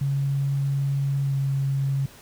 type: tone with pitch glide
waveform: sine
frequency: 138.7 to 136.95 Hz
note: C#3 to C#3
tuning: +1 to -21 cents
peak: -21 dBFS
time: 0.01-2.06 s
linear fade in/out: 5 ms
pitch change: -22 cents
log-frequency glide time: 1.23-1.34 s
effects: pink hiss -48 dBFS RMS until 2.21 s